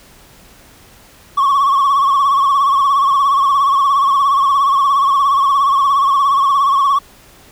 triangle tone with vibrato, 1107 Hz, C#6, 3 cents flat, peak -7 dBFS, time 1.37-6.99 s, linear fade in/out 10 ms, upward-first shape triangle, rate 17 Hz, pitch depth 84 cents each way, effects tanh soft clip ceiling -4 dBFS + pink hiss -44 dBFS RMS until 7.51 s

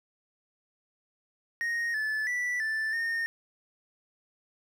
triangle tone with pitch steps, 1865 / 1737 / 1965 / 1762 / 1834 Hz, A#6 / A6 / B6 / A6 / A#6, 0 / -23 / -9 / +2 / -29 cents, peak -26 dBFS, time 1.61-3.26 s, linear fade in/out 0 ms, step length 330 ms, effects none

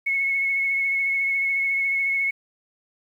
sine tone with vibrato, 2193 Hz, C#7, 19 cents flat, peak -20 dBFS, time 0.06-2.31 s, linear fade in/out 10 ms, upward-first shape sine, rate 14 Hz, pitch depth 18 cents each way, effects 9-bit

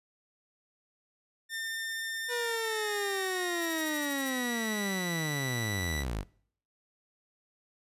sawtooth tone with pitch glide, 1804 to 1967.3 Hz, A6 to B6, +43 to -7 cents, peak -31 dBFS, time 1.49-6.05 s, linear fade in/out 50 ms, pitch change +150 cents, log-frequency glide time 2.47-4.91 s
sawtooth linear sweep, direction down, 488.4 to 43.29 Hz, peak -28 dBFS, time 2.28-6.25 s, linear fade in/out 50 ms
violet noise bursts, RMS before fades -39 dBFS, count 9, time 3.62-4.294 s, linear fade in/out 0 ms, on 34 ms, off 46 ms
effects noise-tail reverb RT60 0.6 s tail -23 dB re dry + resampled to 32000 Hz

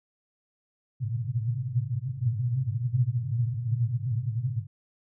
pink band-pass noise, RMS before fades -28 dBFS, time 1-4.67 s, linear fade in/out 50 ms, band 110 to 130 Hz, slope 96 dB/octave, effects none

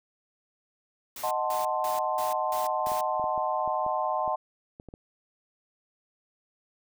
white noise bursts, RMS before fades -40 dBFS, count 6, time 1.16-3.01 s, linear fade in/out 2 ms, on 150 ms, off 190 ms
sine chord, D# diminished seventh, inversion none, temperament equal, 622.3 / 740 / 880 / 1046.5 Hz, D#5 / F#5 / A5 / C6, 0 / 0 / 0 / 0 cents, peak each -31 dBFS, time 1.23-4.36 s, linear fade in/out 10 ms
clicks, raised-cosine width 2 ms, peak -30 dBFS, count 11, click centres 2.87 / 2.918 / 3.197 / 3.241 / 3.378 / 3.677 / 3.864 / 4.278 / 4.799 / 4.887 / 4.939 s
effects none

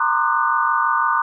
sine tone cluster, 925 / 1045 / 1177 / 1223 / 1483 Hz, A#5 / C6 / D6 / D#6 / F#6, -14 / -2 / +3 / -30 / +4 cents, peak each -22 dBFS, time 0-1.22 s, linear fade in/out 5 ms, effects none

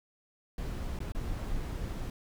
brown noise with dropouts, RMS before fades -35 dBFS, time 0.58-2.1 s, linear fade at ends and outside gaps 2 ms, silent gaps 0.99-1.003 / 1.121-1.148 s, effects none

